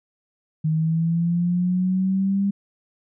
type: linear sweep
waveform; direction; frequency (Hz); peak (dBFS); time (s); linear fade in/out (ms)
sine; up; 155.56 to 200; -18; 0.64-2.51; 10
effects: none